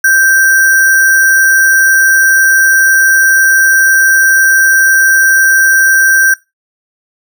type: tone with sample-and-hold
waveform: sine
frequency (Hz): 1568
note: G6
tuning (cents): 0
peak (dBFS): -4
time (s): 0.04-6.34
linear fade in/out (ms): 5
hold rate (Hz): 7350
effects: noise-tail reverb RT60 0.2 s tail -18 dB re dry